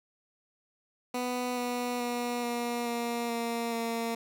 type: tone with pitch steps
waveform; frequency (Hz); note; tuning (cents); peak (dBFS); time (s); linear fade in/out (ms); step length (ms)
15% pulse; 247.9 / 244.9 / 242 / 239 / 236.2 / 233.3 / 230.5; B3 / B3 / B3 / A#3 / A#3 / A#3 / A#3; +7 / -14 / -35 / +43 / +23 / +2 / -19; -24; 1.14-4.15; 5; 430
effects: none